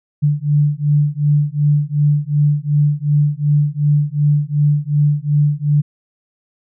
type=beating tone pair; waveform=sine; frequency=145.7 / 148.4 Hz; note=D3 / D3; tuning=-13 / +18 cents; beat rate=2.7 Hz; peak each=-15 dBFS; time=0.22-5.82 s; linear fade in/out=20 ms; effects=none